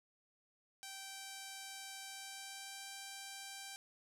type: tone with pitch glide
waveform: 5% pulse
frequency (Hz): 779 to 784.9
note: G5 to G5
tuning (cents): -11 to +2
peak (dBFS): -35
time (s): 0.83-3.76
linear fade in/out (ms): 0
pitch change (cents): +13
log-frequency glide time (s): 2.04-2.87
effects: none